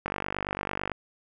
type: click train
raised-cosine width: 0.5 ms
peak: -14 dBFS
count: 43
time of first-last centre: 0.06-0.917 s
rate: 49 Hz
effects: none